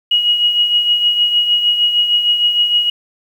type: tone with tremolo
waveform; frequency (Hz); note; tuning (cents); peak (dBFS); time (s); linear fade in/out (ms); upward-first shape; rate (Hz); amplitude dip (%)
sine; 2898; F#7; -37; -8; 0.11-2.9; 5; triangle; 6.5; 60
effects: 7-bit